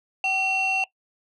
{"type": "tone pair together", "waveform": "sine", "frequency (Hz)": [763.6, 2724], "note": ["G5", "F7"], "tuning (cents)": [-46, -44], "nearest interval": "octave + minor seventh", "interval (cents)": 2202, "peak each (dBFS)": [-24, -20], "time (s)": [0.24, 0.84], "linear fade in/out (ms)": 2, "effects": ["noise-tail reverb RT60 0.1 s tail -19 dB re dry", "tanh soft clip ceiling -18 dBFS"]}